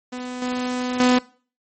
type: tone with level steps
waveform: sawtooth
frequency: 250 Hz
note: B3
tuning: 21 cents sharp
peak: -25 / -19 / -10 dBFS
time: 0.12-1.19 s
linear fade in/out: 10 ms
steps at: 0.42 / 1 s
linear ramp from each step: 2 ms
effects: noise-tail reverb RT60 0.4 s tail -21 dB re dry + MP3 32 kbps